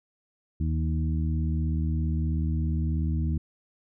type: harmonic tone with a mistuned harmonic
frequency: 78.5 Hz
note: D#2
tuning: 16 cents sharp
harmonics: 1 / 2 / 3 / 4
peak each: -25 / -30 / -35 / -38 dBFS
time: 0.6-3.38 s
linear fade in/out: 5 ms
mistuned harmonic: 2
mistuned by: +18 cents
effects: none